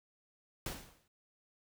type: noise with exponential decay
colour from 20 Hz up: pink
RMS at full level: -38 dBFS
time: 0.66-1.08 s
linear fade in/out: 2 ms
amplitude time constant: 90 ms
effects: none